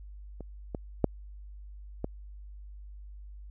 clicks, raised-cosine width 2 ms, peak -28 / -20 / -9 / -18 dBFS, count 4, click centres 0.407 / 0.748 / 1.043 / 2.044 s, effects added 50 Hz sine -43 dBFS peak until 3.5 s

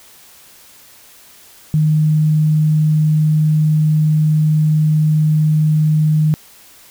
sine tone, 154.1 Hz, D#3, 16 cents flat, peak -10 dBFS, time 1.74-6.34 s, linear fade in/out 0 ms, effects white hiss -44 dBFS RMS until 6.9 s

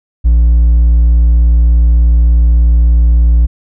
sine tone with hard clipping, 58.3 Hz, A#1, 1 cent sharp, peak -5 dBFS, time 0.24-3.47 s, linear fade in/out 20 ms, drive 2 dB, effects none

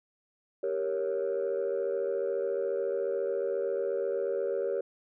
sine chord, G diminished, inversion none, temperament equal, 392 / 466.2 / 554.4 Hz, G4 / Bb4 / Db5, 0 / 0 / 0 cents, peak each -31 dBFS, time 0.63-4.81 s, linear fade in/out 5 ms, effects tanh soft clip ceiling -23 dBFS

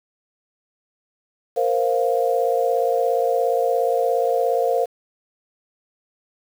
sine chord, Bb suspended second, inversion none, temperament equal, 466.2 / 523.3 / 698.5 Hz, Bb4 / C5 / F5, 0 / 0 / 0 cents, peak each -21 / -21 / -22 dBFS, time 1.56-4.86 s, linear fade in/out 20 ms, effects 7-bit

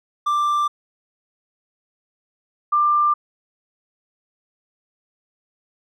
triangle / sine tone pair in turn, 1180 / 1188.9 Hz, D6 / D6, +8 / +21 cents, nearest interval unison, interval 13 cents, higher second, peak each -15 / -14 dBFS, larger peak second, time 0.26-0.68 / 2.72-3.14 s, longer neither, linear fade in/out 10 ms, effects none

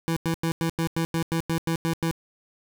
25% pulse tone bursts, 164.81 Hz, E3, in tune, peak -19 dBFS, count 12, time 0.08-2.112 s, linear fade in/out 0 ms, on 85 ms, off 92 ms, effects none

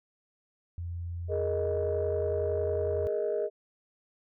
sine tone with pitch glide, 86.1 to 86.75 Hz, F2 to F2, -24 to -11 cents, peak -33 dBFS, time 0.78-3.07 s, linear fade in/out 0 ms, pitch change +13 cents, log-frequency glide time 1.1-1.58 s
sine chord, Ab suspended second, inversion none, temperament equal, 415.3 / 466.2 / 622.3 Hz, Ab4 / Bb4 / Eb5, 0 / 0 / 0 cents, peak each -30 / -32 / -31 dBFS, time 1.28-3.5 s, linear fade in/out 50 ms
effects tanh soft clip ceiling -20 dBFS

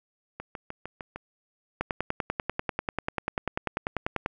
two click trains, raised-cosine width 0.5 ms, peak -21 / -12 dBFS, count 6 / 26, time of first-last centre 0.4-1.16 / 1.81-4.261 s, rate 6.58 / 10.2 Hz, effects none

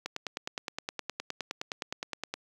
click train, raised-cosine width 0.2 ms, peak -16 dBFS, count 23, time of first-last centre 0.06-2.34 s, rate 9.65 Hz, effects high-pass 200 Hz 12 dB/octave + 9-bit

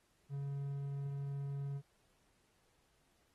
triangle tone, 140 Hz, C#3, 18 cents sharp, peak -36 dBFS, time 0.29-1.82 s, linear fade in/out 50 ms, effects pink hiss -75 dBFS RMS until 3.34 s + AAC 32 kbps

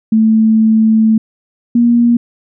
sine tone pair in turn, 220.4 / 237.1 Hz, A3 / A#3, +3 / +30 cents, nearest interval minor second, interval 127 cents, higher second, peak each -6 dBFS, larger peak neither, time 0.12-1.18 / 1.75-2.17 s, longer first, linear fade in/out 5 ms, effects none

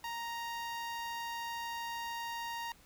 sawtooth tone with notch filter, 933 Hz, A#5, 1 cent sharp, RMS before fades -40 dBFS, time 0.04-2.72 s, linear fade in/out 2 ms, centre 8800 Hz, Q 1.9, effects pink hiss -62 dBFS RMS until 2.85 s

